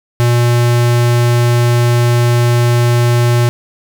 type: tone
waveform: square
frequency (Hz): 120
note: B2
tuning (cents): -49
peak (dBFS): -9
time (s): 0.2-3.49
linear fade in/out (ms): 0
effects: none